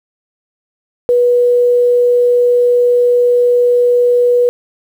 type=tone; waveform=sine; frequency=487.3 Hz; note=B4; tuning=23 cents flat; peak=-7 dBFS; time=1.09-4.49 s; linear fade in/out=0 ms; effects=7-bit